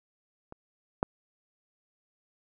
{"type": "clicks", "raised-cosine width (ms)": 1, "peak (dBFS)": [-29, -11], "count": 2, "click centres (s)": [0.524, 1.029], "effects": []}